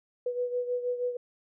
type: beating tone pair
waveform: sine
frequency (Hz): 490.9 / 497.2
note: B4 / B4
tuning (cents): -10 / +12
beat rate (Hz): 6.3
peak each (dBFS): -29 / -35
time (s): 0.26-1.17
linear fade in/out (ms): 5
effects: none